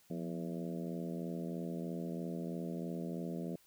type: harmonic tone with a mistuned harmonic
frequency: 83.1 Hz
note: E2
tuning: 15 cents sharp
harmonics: 2 / 3 / 4 / 5 / 6 / 7 / 8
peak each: -40 / -44 / -46 / -48 / -50 / -51 / -52 dBFS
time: 0.1-3.56 s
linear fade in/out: 5 ms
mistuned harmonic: 2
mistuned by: +90 cents
effects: white hiss -67 dBFS RMS until 3.66 s